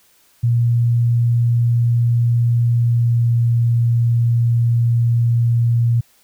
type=tone with pitch glide; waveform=sine; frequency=118.5 to 117.75 Hz; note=A#2 to A#2; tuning=+29 to +18 cents; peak=-12 dBFS; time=0.43-6.01 s; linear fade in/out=10 ms; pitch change=-11 cents; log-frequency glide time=2.78-3.34 s; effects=white hiss -55 dBFS RMS until 6.23 s